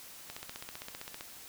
click train, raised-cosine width 0.2 ms, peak -24 dBFS, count 15, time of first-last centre 0.3-1.209 s, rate 15.4 Hz, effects white hiss -50 dBFS RMS until 1.48 s

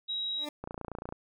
sine tone, 3837 Hz, A#7, 49 cents sharp, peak -31 dBFS, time 0.08-0.46 s, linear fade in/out 20 ms
20% pulse tone with exponential growth, 296.4 Hz, D4, 16 cents sharp, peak -29 dBFS, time 0.33-0.49 s, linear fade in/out 5 ms, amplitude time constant 34 ms
click train, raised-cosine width 1 ms, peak -24 dBFS, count 15, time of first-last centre 0.64-1.124 s, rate 28.9 Hz
effects none

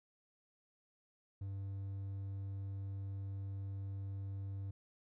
triangle tone, 98 Hz, G2, in tune, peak -38 dBFS, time 1.41-4.71 s, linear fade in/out 5 ms, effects none

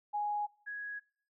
sine tone pair in turn, 830.6 / 1665.1 Hz, G#5 / G#6, 0 / +4 cents, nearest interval octave, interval 1204 cents, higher second, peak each -31 / -38 dBFS, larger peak first, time 0.13-0.47 / 0.66-1 s, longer neither, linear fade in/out 20 ms, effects noise-tail reverb RT60 0.5 s tail -22 dB re dry

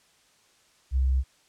sine tone, 65.41 Hz, C2, in tune, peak -20 dBFS, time 0.91-1.24 s, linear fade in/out 50 ms, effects white hiss -62 dBFS RMS until 1.48 s + low-pass 8000 Hz 12 dB/octave

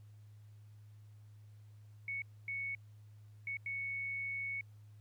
sine tone bursts at uneven times, 2217 Hz, C#7, in tune, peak -37 dBFS, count 4, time 2.08-2.22 / 2.48-2.75 / 3.47-3.57 / 3.66-4.61 s, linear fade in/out 2 ms, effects added 105 Hz sine -54 dBFS peak until 5 s + pink hiss -75 dBFS RMS until 5 s

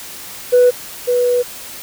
sine tone pair in turn, 493.9 / 490.2 Hz, B4 / B4, 0 / -13 cents, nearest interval unison, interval 13 cents, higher first, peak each -5 / -11 dBFS, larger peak first, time 0.52-0.71 / 1.07-1.43 s, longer second, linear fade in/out 20 ms, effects tanh soft clip ceiling -4 dBFS + white hiss -32 dBFS RMS until 1.82 s

